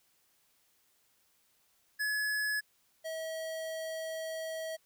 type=tone pair in turn; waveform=square; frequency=1700 / 642.7 Hz; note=G#6 / E5; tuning=+40 / -44 cents; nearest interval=octave + perfect fourth; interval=1684 cents; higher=first; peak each=-31 / -37 dBFS; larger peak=first; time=1.99-2.61 / 3.04-4.77 s; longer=second; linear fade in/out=20 ms; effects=white hiss -71 dBFS RMS until 4.85 s